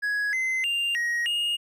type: tone with pitch steps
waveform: triangle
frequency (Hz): 1670 / 2058 / 2793 / 1889 / 2850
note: G#6 / C7 / F7 / A#6 / F7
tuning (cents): +9 / -29 / -1 / +22 / +34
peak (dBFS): -22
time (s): 0.02-1.57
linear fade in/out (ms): 20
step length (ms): 310
effects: none